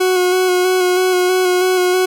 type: tone with vibrato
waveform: 40% pulse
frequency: 366.2 Hz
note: F#4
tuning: 18 cents flat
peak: -11 dBFS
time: 0-2.06 s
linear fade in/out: 10 ms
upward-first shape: square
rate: 3.1 Hz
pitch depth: 18 cents each way
effects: none